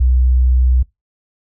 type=tone; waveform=sine; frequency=62.9 Hz; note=B1; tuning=32 cents sharp; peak=-9 dBFS; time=0-0.83 s; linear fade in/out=10 ms; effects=noise-tail reverb RT60 0.2 s tail -23 dB re dry